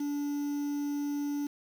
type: tone with quantisation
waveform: triangle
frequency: 288.5 Hz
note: D4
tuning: 31 cents flat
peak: -28 dBFS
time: 0-1.47 s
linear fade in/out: 5 ms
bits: 8
effects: none